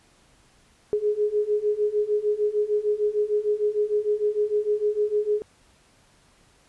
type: beating tone pair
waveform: sine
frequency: 415.3 / 421.9 Hz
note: G#4 / G#4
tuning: 0 / +27 cents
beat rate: 6.6 Hz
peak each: -25 / -23 dBFS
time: 0.93-5.42 s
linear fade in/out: 0 ms
effects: pink hiss -59 dBFS RMS until 6.68 s + resampled to 24000 Hz